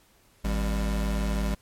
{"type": "tone pair together", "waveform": "square", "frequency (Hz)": [53.3, 200], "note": ["G#1", "G3"], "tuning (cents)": [46, 35], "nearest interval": "octave + major seventh", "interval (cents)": 2289, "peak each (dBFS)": [-26, -32], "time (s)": [0.44, 1.55], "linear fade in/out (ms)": 10, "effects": ["pink hiss -61 dBFS RMS until 1.61 s", "MP3 64 kbps"]}